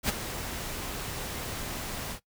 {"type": "noise with ADSR envelope", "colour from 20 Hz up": "pink", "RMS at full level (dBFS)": -25, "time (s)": [0.03, 2.2], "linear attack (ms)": 60, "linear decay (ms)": 20, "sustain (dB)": -11, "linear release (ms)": 83, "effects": ["noise-tail reverb RT60 0.1 s tail -18 dB re dry"]}